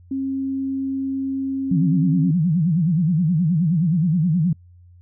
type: tone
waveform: sine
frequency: 269.1 Hz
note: C4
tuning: 49 cents sharp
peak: -21 dBFS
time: 0.11-2.31 s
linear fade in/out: 5 ms
type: tone with vibrato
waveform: sine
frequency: 167.3 Hz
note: E3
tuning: 26 cents sharp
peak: -15 dBFS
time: 1.71-4.53 s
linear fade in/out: 5 ms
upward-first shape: sine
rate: 9.5 Hz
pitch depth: 190 cents each way
effects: noise-tail reverb RT60 0.1 s tail -26 dB re dry + added 88 Hz sine -45 dBFS peak until 5.01 s